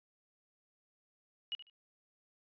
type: tone with echo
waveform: sine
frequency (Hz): 2900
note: F#7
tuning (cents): -35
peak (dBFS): -34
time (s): 1.52-1.55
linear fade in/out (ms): 0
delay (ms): 74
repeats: 2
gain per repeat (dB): -14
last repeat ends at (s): 1.698
effects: tanh soft clip ceiling -31 dBFS + resampled to 11025 Hz